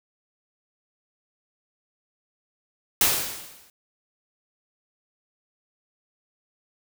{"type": "noise with exponential decay", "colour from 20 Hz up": "white", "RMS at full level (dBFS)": -17, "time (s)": [3.01, 3.7], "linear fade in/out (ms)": 1, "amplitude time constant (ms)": 150, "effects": []}